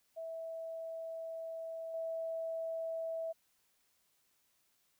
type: tone with level steps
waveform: sine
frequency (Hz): 654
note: E5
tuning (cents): -14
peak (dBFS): -40 / -36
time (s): 0.16-3.33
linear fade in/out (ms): 20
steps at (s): 1.94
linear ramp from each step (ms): 2
effects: white hiss -75 dBFS RMS until 4.99 s